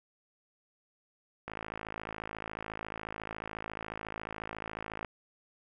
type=click train; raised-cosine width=0.5 ms; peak=-23 dBFS; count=194; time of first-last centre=1.48-5.047 s; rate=54.1 Hz; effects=none